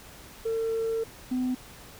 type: tone pair in turn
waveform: sine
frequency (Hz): 451.4 / 253.3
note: A4 / B3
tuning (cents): +44 / +44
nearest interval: minor seventh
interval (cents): 1000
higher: first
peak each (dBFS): -24 / -23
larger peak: second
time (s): 0.45-1.04 / 1.31-1.55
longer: first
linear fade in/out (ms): 10
effects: tanh soft clip ceiling -23 dBFS + pink hiss -48 dBFS RMS until 1.99 s